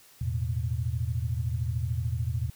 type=chord; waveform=sine; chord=E suspended fourth; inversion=none; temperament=equal; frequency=82.41 / 110 / 123.47 Hz; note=E2 / A2 / B2; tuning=0 / 0 / 0 cents; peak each=-31 dBFS; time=0.21-2.5 s; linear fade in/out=5 ms; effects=white hiss -56 dBFS RMS until 2.55 s